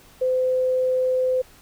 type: tone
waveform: sine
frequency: 512 Hz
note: C5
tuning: 38 cents flat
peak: -18 dBFS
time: 0.21-1.42 s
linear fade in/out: 10 ms
effects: pink hiss -51 dBFS RMS until 1.61 s